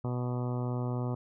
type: harmonic tone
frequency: 123.47 Hz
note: B2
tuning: in tune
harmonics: 1 / 2 / 3 / 4 / 5 / 6 / 7 / 8 / 9 / 10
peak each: -31 / -37 / -41 / -43 / -45 / -47 / -48 / -49 / -50 / -51 dBFS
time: 0.04-1.15 s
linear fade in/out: 5 ms
effects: none